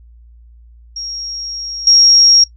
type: tone with level steps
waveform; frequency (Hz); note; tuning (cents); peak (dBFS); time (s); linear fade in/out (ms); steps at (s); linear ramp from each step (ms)
sine; 5588; F8; 0; -22 / -5; 0.96-2.44; 5; 1.87; 2
effects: noise-tail reverb RT60 0.1 s tail -19 dB re dry + added 58 Hz sine -39 dBFS peak until 2.56 s